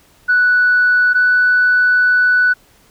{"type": "tone pair in turn", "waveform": "sine", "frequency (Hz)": [1480, 1486.7], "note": ["F#6", "F#6"], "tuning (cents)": [0, 8], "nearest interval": "unison", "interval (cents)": 8, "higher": "second", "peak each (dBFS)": -8, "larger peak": "neither", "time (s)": [[0.28, 1.14], [1.14, 2.54]], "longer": "second", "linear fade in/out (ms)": 20, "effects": ["tanh soft clip ceiling -5 dBFS", "pink hiss -51 dBFS RMS until 2.9 s"]}